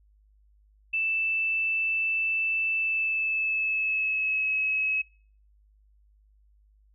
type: tone with pitch glide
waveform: sine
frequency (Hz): 2646 to 2568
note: E7 to E7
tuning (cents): +6 to -46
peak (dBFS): -24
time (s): 0.93-5.02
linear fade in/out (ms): 10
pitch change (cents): -52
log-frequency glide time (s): 2.76-4.5
effects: noise-tail reverb RT60 0.5 s tail -26 dB re dry + added 51 Hz sine -58 dBFS peak until 6.94 s